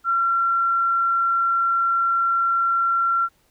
sine tone, 1365 Hz, F6, 40 cents flat, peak -17 dBFS, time 0.04-3.29 s, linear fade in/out 50 ms, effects pink hiss -62 dBFS RMS until 3.5 s

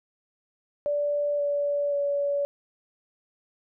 sine tone with pitch steps, 582 / 575.6 / 569.4 Hz, D5 / D5 / C#5, -16 / -35 / +46 cents, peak -23 dBFS, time 0.86-2.45 s, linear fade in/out 0 ms, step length 530 ms, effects none

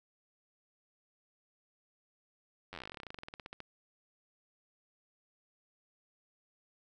slowing click train, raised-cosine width 0.3 ms, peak -28 dBFS, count 28, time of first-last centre 2.73-3.604 s, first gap 10 ms, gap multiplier 1.08, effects none

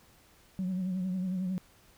sine tone with vibrato, 185 Hz, F#3, in tune, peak -28 dBFS, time 0.59-1.58 s, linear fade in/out 0 ms, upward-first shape triangle, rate 11 Hz, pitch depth 65 cents each way, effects tanh soft clip ceiling -27 dBFS + pink hiss -61 dBFS RMS until 1.97 s

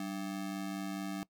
square ring-modulated tone, 243.2 Hz, B3, 26 cents flat, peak -34 dBFS, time 0-1.23 s, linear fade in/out 0 ms, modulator 52.3 Hz, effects noise-tail reverb RT60 0.1 s tail -21 dB re dry

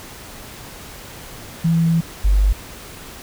sine tone pair in turn, 165.5 / 49.2 Hz, E3 / G1, +7 / +7 cents, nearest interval octave + major sixth, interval 2100 cents, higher first, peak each -13 / -11 dBFS, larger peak second, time 1.64-2.01 / 2.24-2.53 s, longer first, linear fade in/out 10 ms, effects pink hiss -37 dBFS RMS until 3.22 s

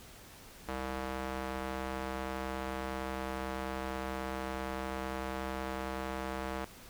square tone with band-pass filter, 65.41 Hz, C2, in tune, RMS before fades -38 dBFS, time 0.68-6.65 s, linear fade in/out 5 ms, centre 970 Hz, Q 0.65, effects pink hiss -53 dBFS RMS until 6.89 s

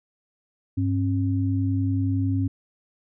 sine tone pair together, 100.44 / 270 Hz, G2 / C#4, +43 / -45 cents, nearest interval octave + perfect fourth, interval 1712 cents, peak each -22 / -25 dBFS, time 0.77-2.48 s, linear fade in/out 10 ms, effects none

